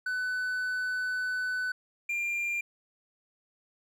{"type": "tone pair in turn", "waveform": "triangle", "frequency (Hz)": [1500, 2391], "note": ["F#6", "D7"], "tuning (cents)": [23, 30], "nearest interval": "minor sixth", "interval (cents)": 807, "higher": "second", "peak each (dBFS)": -27, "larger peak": "neither", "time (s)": [[0.06, 1.72], [2.09, 2.61]], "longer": "first", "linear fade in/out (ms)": 5, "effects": []}